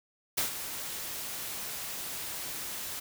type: noise with ADSR envelope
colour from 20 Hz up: white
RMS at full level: -28 dBFS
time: 0.37-3 s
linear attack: 11 ms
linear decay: 120 ms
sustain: -10 dB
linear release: 9 ms
effects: none